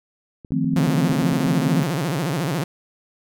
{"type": "clicks", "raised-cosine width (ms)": 3, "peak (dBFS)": -26, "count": 11, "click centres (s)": [0.448, 0.507, 0.644, 0.735, 0.77, 0.872, 1.097, 1.129, 1.223, 1.326, 1.468]}
{"type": "chord", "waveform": "sine", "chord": "F dominant seventh", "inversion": "third", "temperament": "equal", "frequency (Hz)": [155.56, 174.61, 220, 261.6], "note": ["Eb3", "F3", "A3", "C4"], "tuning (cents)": [0, 0, 0, 0], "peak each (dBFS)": [-24, -25, -26, -22], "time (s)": [0.52, 1.83], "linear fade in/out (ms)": 0}
{"type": "tone with vibrato", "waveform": "sawtooth", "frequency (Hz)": 155.56, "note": "D#3", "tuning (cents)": 0, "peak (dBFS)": -17, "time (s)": [0.76, 2.64], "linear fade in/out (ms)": 5, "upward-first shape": "sine", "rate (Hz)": 14, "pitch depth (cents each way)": 270}
{"effects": []}